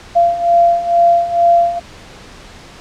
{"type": "beating tone pair", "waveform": "sine", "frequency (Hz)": [686, 688.2], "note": ["F5", "F5"], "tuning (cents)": [-31, -26], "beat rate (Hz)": 2.2, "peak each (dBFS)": [-14, -10], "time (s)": [0.15, 1.8], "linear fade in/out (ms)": 20, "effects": ["pink hiss -37 dBFS RMS until 2.8 s", "low-pass 6000 Hz 12 dB/octave"]}